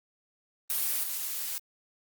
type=noise with level steps; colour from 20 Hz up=blue; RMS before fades=-29 / -34 dBFS; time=0.7-1.58 s; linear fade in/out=0 ms; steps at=1.03 s; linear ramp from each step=5 ms; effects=Opus 32 kbps